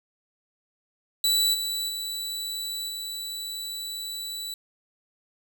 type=tone with level steps; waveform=sawtooth; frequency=3951 Hz; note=B7; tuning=in tune; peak=-17 / -24 / -27 / -29 dBFS; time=1.24-4.54 s; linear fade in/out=2 ms; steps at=1.53 / 1.88 / 2.88 s; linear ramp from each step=20 ms; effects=none